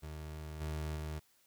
30% pulse tone with level steps, 77 Hz, D#2, 17 cents flat, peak -40 / -34 / -36 dBFS, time 0.02-1.2 s, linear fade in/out 20 ms, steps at 0.6 / 0.95 s, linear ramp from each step 20 ms, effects white hiss -70 dBFS RMS until 1.46 s

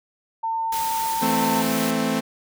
sine tone, 902 Hz, A5, 43 cents sharp, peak -22 dBFS, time 0.43-1.62 s, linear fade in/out 10 ms
white noise, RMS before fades -31 dBFS, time 0.72-1.91 s, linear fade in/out 5 ms
sawtooth chord, A minor, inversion second, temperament equal, 164.81 / 220 / 261.6 Hz, E3 / A3 / C4, 0 / 0 / 0 cents, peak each -26 / -20 / -20 dBFS, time 1.21-2.21 s, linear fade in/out 20 ms
effects none

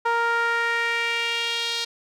sawtooth tone with band-pass filter sweep, 466.2 Hz, A#4, in tune, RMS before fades -24 dBFS, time 0.05-1.85 s, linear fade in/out 10 ms, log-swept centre 1100 to 4100 Hz, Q 2.5, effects none

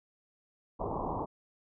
white low-pass noise, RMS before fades -35 dBFS, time 0.79-1.26 s, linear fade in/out 20 ms, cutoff 1100 Hz, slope 96 dB/octave, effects none

